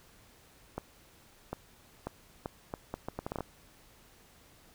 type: accelerating click train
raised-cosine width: 1 ms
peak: -21 dBFS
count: 13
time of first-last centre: 0.78-3.407 s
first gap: 750 ms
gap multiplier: 0.72
effects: pink hiss -60 dBFS RMS until 4.74 s